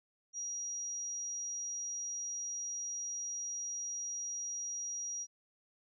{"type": "tone", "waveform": "sine", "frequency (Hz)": 5740, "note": "F8", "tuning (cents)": 47, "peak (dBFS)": -37, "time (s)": [0.33, 5.27], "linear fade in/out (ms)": 50, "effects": []}